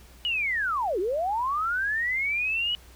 sine linear two-way sweep, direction down then up, 2960 to 340 to 2960 Hz, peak -24 dBFS, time 0.25-2.75 s, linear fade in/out 0 ms, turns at 0.99 s, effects added 60 Hz sine -49 dBFS peak until 2.95 s + pink hiss -54 dBFS RMS until 2.95 s

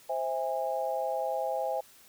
sine chord, C augmented, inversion none, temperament just, 523.3 / 654.1 / 817.6 Hz, C5 / E5 / G#5, 0 / -14 / -27 cents, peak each -33 dBFS, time 0.09-1.81 s, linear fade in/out 10 ms, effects white hiss -57 dBFS RMS until 2.08 s

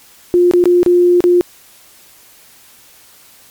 sine tone with dropouts, 353.6 Hz, F4, 22 cents sharp, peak -6 dBFS, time 0.34-1.41 s, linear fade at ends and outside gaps 0 ms, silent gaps 0.512-0.536 / 0.64-0.656 / 0.831-0.862 / 1.205-1.24 s, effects white hiss -44 dBFS RMS until 3.5 s + MP3 96 kbps

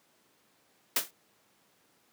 white noise with exponential decay, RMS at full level -22 dBFS, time 0.96-1.11 s, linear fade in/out 5 ms, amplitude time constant 32 ms, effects pink hiss -67 dBFS RMS until 2.12 s + high-pass 200 Hz 12 dB/octave

